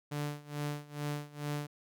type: tone with tremolo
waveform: sawtooth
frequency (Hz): 146.83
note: D3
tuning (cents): 0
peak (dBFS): -29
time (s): 0.11-1.67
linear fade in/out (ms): 10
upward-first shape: sine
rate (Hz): 2.3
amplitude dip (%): 90
effects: none